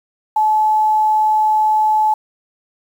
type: tone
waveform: sine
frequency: 861 Hz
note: A5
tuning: 38 cents flat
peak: -11 dBFS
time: 0.36-2.14 s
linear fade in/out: 5 ms
effects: 7-bit